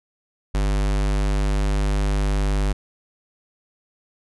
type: tone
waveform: square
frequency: 49.85 Hz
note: G1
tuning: 30 cents sharp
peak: -19 dBFS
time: 0.54-2.73 s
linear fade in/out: 10 ms
effects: resampled to 24000 Hz